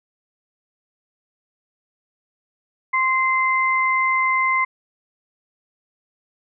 sine tone pair together, 1050.4 / 2073 Hz, C6 / C7, +6 / -17 cents, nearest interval octave, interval 1177 cents, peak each -19 dBFS, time 2.93-4.65 s, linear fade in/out 10 ms, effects none

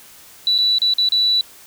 sine tone with dropouts, 3951 Hz, B7, in tune, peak -13 dBFS, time 0.47-1.41 s, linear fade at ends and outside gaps 1 ms, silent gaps 0.58-0.586 / 0.784-0.818 / 0.937-0.983 / 1.088-1.121 s, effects white hiss -44 dBFS RMS until 1.66 s

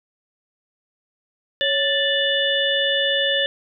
harmonic tone with a mistuned harmonic, 587.3 Hz, D5, in tune, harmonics 1 / 3 / 5 / 6, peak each -23 / -23 / -23 / -23 dBFS, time 1.61-3.46 s, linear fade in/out 0 ms, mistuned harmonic 1, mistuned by -95 cents, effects none

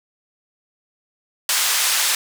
white band-pass noise, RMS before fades -19 dBFS, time 1.49-2.15 s, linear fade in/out 2 ms, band 1000 to 9800 Hz, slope 12 dB/octave, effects none

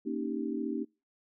sine chord, Eb dominant seventh, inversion second, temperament equal, 233.1 / 277.2 / 311.1 / 392 Hz, Bb3 / Db4 / Eb4 / G4, 0 / 0 / 0 / 0 cents, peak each -36 / -36 / -36 / -39 dBFS, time 0.05-0.85 s, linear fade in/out 20 ms, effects noise-tail reverb RT60 0.3 s tail -26 dB re dry

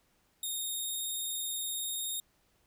10% pulse tone with vibrato, 3700 Hz, A#7, 14 cents flat, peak -27 dBFS, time 0.43-2.2 s, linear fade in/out 2 ms, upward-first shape sine, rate 19 Hz, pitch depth 19 cents each way, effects pink hiss -71 dBFS RMS until 2.66 s

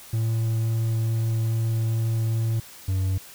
triangle tone pair in turn, 112.8 / 94.66 Hz, A2 / F#2, +44 / +40 cents, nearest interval minor third, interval 304 cents, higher first, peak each -19 dBFS, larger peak neither, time 0.13-2.6 / 2.88-3.18 s, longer first, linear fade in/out 5 ms, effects white hiss -45 dBFS RMS until 3.34 s

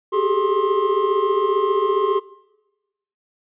triangle tone cluster, 385.2 / 400.3 / 427.3 / 1060 Hz, G4 / G4 / G#4 / C6, -30 / +36 / +49 / +22 cents, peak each -20 dBFS, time 0.12-2.2 s, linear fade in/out 20 ms, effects noise-tail reverb RT60 1.0 s tail -21 dB re dry + resampled to 8000 Hz

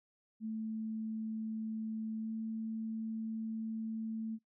sine tone with pitch glide, 220.1 to 222.1 Hz, A3 to A3, +1 to +16 cents, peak -36 dBFS, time 0.4-4.39 s, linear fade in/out 50 ms, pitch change +15 cents, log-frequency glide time 2.2-2.3 s, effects noise-tail reverb RT60 0.1 s tail -20 dB re dry

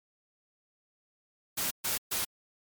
white noise bursts, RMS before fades -31 dBFS, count 3, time 1.57-2.25 s, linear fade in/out 10 ms, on 140 ms, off 130 ms, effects MP3 96 kbps

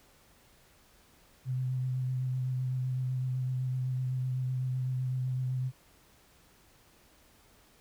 sine tone with vibrato, 128.3 Hz, C3, 34 cents flat, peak -29 dBFS, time 1.45-5.72 s, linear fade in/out 50 ms, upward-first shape sine, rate 7.9 Hz, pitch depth 18 cents each way, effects pink hiss -62 dBFS RMS until 7.8 s

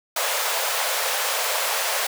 pink high-pass noise, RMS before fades -24 dBFS, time 0.16-2.07 s, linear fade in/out 5 ms, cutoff 500 Hz, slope 48 dB/octave, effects none

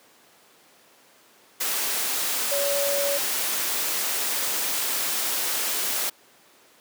sine tone in noise, 566 Hz, C#5, 36 cents sharp, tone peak -24 dBFS, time 2.51-3.18 s, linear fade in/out 10 ms, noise white, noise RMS -26 dBFS, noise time 1.6-6.1 s, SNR -1 dB, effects pink hiss -55 dBFS RMS until 6.8 s + high-pass 300 Hz 12 dB/octave

